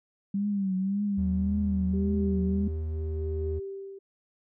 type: tone with vibrato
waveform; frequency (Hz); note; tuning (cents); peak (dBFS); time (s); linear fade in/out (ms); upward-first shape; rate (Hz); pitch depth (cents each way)
sine; 196; G3; 0; -25; 0.34-2.68; 5; triangle; 1.8; 100
type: tone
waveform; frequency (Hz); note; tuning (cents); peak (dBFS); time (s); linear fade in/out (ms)
triangle; 79.1; D#2; +29; -27; 1.17-3.6; 20
type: tone with tremolo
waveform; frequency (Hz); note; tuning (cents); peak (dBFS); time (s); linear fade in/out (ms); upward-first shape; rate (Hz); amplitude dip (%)
sine; 391.4; G4; -3; -31; 1.93-3.99; 10; triangle; 0.81; 85
effects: none